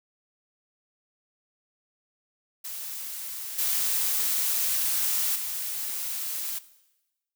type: noise with level steps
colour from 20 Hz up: blue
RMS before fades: -36 / -26 / -32 dBFS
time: 2.64-6.59 s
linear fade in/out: 10 ms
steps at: 3.58 / 5.35 s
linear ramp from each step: 10 ms
effects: noise-tail reverb RT60 1.0 s tail -17 dB re dry